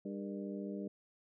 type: harmonic tone with a mistuned harmonic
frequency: 99.8 Hz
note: G2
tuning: 32 cents sharp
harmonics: 2 / 3 / 4 / 5 / 6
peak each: -41 / -45 / -47 / -49 / -51 dBFS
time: 0.05-0.88 s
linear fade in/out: 5 ms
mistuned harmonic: 5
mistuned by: -91 cents
effects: none